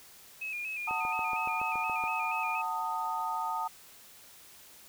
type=tone with vibrato; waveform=sine; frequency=2497 Hz; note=D#7; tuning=6 cents sharp; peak=-34 dBFS; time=0.41-2.62 s; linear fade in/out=10 ms; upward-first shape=square; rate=4.2 Hz; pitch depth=53 cents each way
type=chord; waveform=sine; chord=D# diminished; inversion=first; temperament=equal with one note detuned; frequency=740 / 896.4 / 1244.5 Hz; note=F#5 / A5 / D#6; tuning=0 / +32 / 0 cents; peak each=-38 / -33 / -35 dBFS; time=0.87-3.68 s; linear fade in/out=10 ms
type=click train; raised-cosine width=1 ms; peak=-28 dBFS; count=9; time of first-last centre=0.91-2.038 s; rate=7.09 Hz
effects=white hiss -54 dBFS RMS until 4.88 s